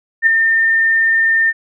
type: tone with ADSR envelope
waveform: sine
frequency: 1809 Hz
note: A6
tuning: 48 cents sharp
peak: -5 dBFS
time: 0.22-1.53 s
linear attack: 47 ms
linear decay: 5 ms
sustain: -5 dB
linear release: 38 ms
effects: none